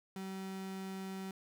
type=tone; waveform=35% pulse; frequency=191.1 Hz; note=G3; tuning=44 cents flat; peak=-39 dBFS; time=0.16-1.31 s; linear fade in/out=2 ms; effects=none